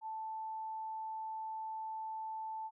sine tone, 880 Hz, A5, in tune, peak -39 dBFS, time 0.01-2.71 s, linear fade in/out 50 ms, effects none

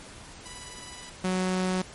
5% pulse tone with tremolo, 987.8 Hz, B5, in tune, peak -28 dBFS, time 0.45-1.1 s, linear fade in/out 10 ms, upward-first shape sine, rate 19 Hz, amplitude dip 40%
sawtooth tone, 185 Hz, F#3, in tune, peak -21 dBFS, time 1.24-1.82 s, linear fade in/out 5 ms
effects pink hiss -46 dBFS RMS until 1.94 s + MP3 48 kbps

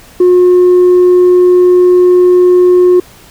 triangle tone with tanh clipping, 360 Hz, F#4, 47 cents flat, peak -3 dBFS, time 0.2-3 s, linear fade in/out 5 ms, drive 6 dB, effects pink hiss -38 dBFS RMS until 3.3 s

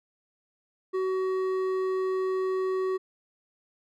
sine tone with hard clipping, 376.1 Hz, F#4, 28 cents sharp, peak -27 dBFS, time 0.93-2.98 s, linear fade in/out 20 ms, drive 8 dB, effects none

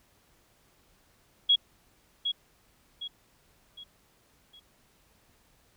sine tone with echo, 3322 Hz, G#7, in tune, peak -18 dBFS, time 1.49-1.56 s, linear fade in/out 10 ms, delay 760 ms, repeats 4, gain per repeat -8 dB, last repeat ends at 4.6 s, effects pink hiss -65 dBFS RMS until 5.76 s

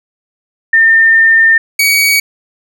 sine / sawtooth tone pair in turn, 1808 / 2257 Hz, A6 / C#7, +47 / +31 cents, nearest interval major third, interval 384 cents, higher second, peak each -4 dBFS, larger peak neither, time 0.73-1.58 / 1.79-2.2 s, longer first, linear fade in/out 5 ms, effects none

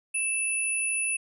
sine tone pair together, 2637 / 9956 Hz, E7 / D#9, 0 / 0 cents, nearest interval octave + major seventh, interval 2300 cents, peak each -28 dBFS, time 0.14-1.17 s, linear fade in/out 10 ms, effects none

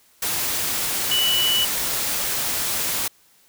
sine tone in noise, 2960 Hz, F#7, in tune, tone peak -18 dBFS, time 1.11-1.65 s, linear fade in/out 5 ms, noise white, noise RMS -24 dBFS, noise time 0.22-3.08 s, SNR +3 dB, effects white hiss -57 dBFS RMS until 3.48 s

